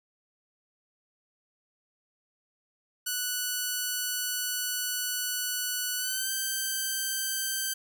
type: tone with pitch glide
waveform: 5% pulse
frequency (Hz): 1480 to 1559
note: F#6 to G6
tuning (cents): 0 to -10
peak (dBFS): -18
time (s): 3.06-7.74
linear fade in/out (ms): 10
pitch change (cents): +90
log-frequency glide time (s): 5.97-6.3
effects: none